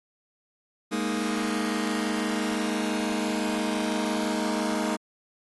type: chord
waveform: sawtooth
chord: Ab suspended second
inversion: none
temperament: just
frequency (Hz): 207.7 / 233.6 / 311.5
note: Ab3 / Bb3 / Eb4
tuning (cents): 0 / +4 / +2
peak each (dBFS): -26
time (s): 0.91-4.97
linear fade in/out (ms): 20
effects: AAC 32 kbps